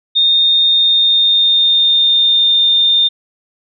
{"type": "tone with pitch glide", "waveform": "sine", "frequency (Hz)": [3665, 3623], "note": ["A#7", "A7"], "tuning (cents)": [-30, 50], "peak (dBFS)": -8, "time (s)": [0.15, 3.09], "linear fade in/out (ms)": 20, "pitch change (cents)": -20, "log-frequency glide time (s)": [0.63, 2.6], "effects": []}